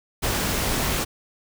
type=noise; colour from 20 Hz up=pink; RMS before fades=-24 dBFS; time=0.22-1.05 s; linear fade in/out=20 ms; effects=none